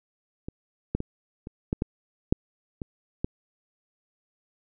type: clicks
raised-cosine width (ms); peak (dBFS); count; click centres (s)
3; -21 / -12 / -18 / -24 / -12 / -12 / -6 / -20 / -13; 9; 0.485 / 0.95 / 1.004 / 1.471 / 1.729 / 1.821 / 2.325 / 2.818 / 3.245
effects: none